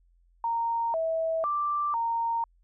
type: tone with pitch steps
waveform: sine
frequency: 926 / 650 / 1176 / 924 Hz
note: A#5 / E5 / D6 / A#5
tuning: -12 / -24 / +2 / -16 cents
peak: -25 dBFS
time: 0.44-2.44 s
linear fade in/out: 2 ms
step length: 500 ms
effects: added 43 Hz sine -60 dBFS peak until 2.63 s